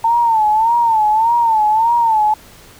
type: tone with vibrato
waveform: sine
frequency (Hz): 896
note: A5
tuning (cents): +31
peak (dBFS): -10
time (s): 0.04-2.34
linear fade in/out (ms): 5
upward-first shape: sine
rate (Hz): 1.7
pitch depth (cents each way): 100
effects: pink hiss -42 dBFS RMS until 2.79 s